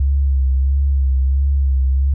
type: tone with vibrato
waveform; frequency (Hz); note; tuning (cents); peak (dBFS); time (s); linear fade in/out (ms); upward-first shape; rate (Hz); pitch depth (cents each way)
sine; 67.7; C#2; -40; -12; 0-2.14; 5; sine; 1.5; 47
effects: none